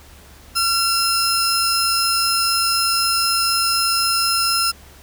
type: tone pair together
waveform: sawtooth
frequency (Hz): 1365 / 5174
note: F6 / E8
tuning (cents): -40 / -33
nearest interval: octave + major seventh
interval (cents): 2307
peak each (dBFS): -16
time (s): 0.55-4.72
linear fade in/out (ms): 20
effects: added 71 Hz sine -45 dBFS peak until 5.02 s + pink hiss -46 dBFS RMS until 5.02 s